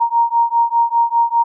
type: beating tone pair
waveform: sine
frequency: 931 / 936 Hz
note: A#5 / A#5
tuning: -2 / +7 cents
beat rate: 5 Hz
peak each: -15 dBFS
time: 0-1.44 s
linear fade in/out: 20 ms
effects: none